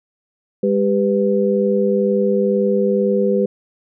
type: tone cluster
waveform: sine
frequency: 203.2 / 394.5 / 496.6 Hz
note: G#3 / G4 / B4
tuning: -38 / +11 / +9 cents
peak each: -18 dBFS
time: 0.63-3.46 s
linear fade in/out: 5 ms
effects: none